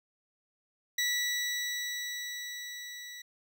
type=tone with level ramp; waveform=20% pulse; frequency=1950 Hz; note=B6; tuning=23 cents flat; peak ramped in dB=-22 to -38 dBFS; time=0.98-3.22 s; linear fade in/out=5 ms; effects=none